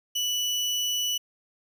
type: tone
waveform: 30% pulse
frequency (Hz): 2960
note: F#7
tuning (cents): 0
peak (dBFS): -22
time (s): 0.15-1.18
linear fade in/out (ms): 10
effects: none